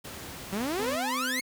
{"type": "noise", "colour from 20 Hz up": "pink", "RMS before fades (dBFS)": -41, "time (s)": [0.04, 0.96], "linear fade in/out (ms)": 10}
{"type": "exponential sweep", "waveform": "sawtooth", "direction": "up", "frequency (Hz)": [185, 2230], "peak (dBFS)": -25, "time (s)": [0.52, 1.41], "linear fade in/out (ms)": 10}
{"type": "tone", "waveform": "35% pulse", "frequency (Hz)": 256, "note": "C4", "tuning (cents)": -38, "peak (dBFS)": -32, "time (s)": [0.79, 1.4], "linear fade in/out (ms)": 5}
{"effects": ["high-pass 60 Hz 12 dB/octave"]}